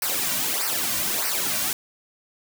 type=noise with flanger; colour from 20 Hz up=white; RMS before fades=-25 dBFS; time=0.02-1.73 s; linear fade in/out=2 ms; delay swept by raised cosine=0.28 to 2.38 ms; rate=1.6 Hz; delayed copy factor=-0.75; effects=none